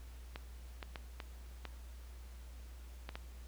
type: clicks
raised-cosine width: 0.3 ms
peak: -27 dBFS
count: 7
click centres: 0.359 / 0.828 / 0.958 / 1.202 / 1.653 / 3.091 / 3.155 s
effects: added 60 Hz sine -48 dBFS peak until 3.47 s + pink hiss -62 dBFS RMS until 3.47 s